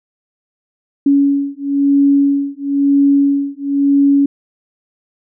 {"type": "beating tone pair", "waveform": "sine", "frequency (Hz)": [280, 281], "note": ["C#4", "C#4"], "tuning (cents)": [18, 24], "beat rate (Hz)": 1, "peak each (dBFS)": -13, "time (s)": [1.06, 4.26], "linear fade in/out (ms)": 5, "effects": []}